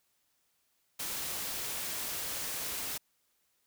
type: noise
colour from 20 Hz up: white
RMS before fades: -37 dBFS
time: 0.99-2.98 s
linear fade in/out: 10 ms
effects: white hiss -75 dBFS RMS until 3.66 s